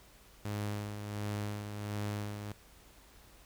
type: tone with tremolo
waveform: sawtooth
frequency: 103.83 Hz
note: G#2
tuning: in tune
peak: -30 dBFS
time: 0.45-2.52 s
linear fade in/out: 0 ms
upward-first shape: sine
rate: 1.4 Hz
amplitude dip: 50%
effects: added 50 Hz sine -62 dBFS peak until 3.45 s + pink hiss -60 dBFS RMS until 3.45 s